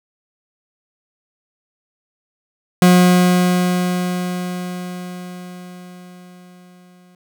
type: tone with exponential decay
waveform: 40% pulse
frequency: 180 Hz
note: F#3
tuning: 47 cents flat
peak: -6 dBFS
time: 2.82-7.15 s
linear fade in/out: 2 ms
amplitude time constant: 940 ms
effects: none